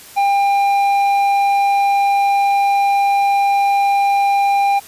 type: tone with tanh clipping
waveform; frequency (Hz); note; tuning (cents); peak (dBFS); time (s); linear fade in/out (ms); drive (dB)
sine; 799; G5; +33; -13; 0.16-4.8; 20; 8
effects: white hiss -39 dBFS RMS until 4.87 s + resampled to 32000 Hz